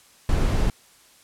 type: noise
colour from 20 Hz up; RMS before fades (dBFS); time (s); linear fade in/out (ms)
brown; -20; 0.29-0.7; 2
effects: white hiss -54 dBFS RMS until 1.23 s + low-pass 11000 Hz 12 dB/octave